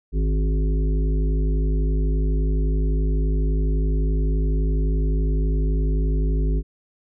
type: harmonic tone with a mistuned harmonic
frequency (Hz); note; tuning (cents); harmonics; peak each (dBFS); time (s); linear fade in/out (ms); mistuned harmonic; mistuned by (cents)
51.8; G#1; -4; 1 / 3 / 5 / 7 / 8; -18 / -28 / -32 / -35 / -36; 0.12-6.63; 50; 5; +25
effects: none